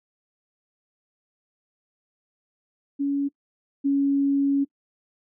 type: tone pair in turn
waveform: sine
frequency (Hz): 281.1 / 278.7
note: C#4 / C#4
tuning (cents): +24 / +9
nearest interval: unison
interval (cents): 15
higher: first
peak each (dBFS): -21 / -18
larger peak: second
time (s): 2.99-3.29 / 3.84-4.65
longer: second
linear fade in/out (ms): 20
effects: noise-tail reverb RT60 0.1 s tail -22 dB re dry